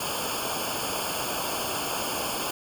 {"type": "noise with comb filter", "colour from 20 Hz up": "pink", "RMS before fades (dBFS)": -30, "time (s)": [0, 2.51], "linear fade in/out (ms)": 5, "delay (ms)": 0.51, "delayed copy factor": -1, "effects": []}